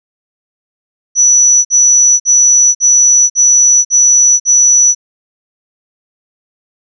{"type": "tone bursts", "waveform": "sine", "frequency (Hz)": 5920, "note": "F#8", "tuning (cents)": 0, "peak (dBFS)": -4, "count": 7, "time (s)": [1.15, 4.95], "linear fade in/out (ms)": 50, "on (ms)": 500, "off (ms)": 50, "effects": []}